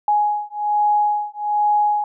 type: beating tone pair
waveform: sine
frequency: 834 / 835.2 Hz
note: G#5 / G#5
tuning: +7 / +10 cents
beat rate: 1.2 Hz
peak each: -19 / -19 dBFS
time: 0.08-2.04 s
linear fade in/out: 2 ms
effects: none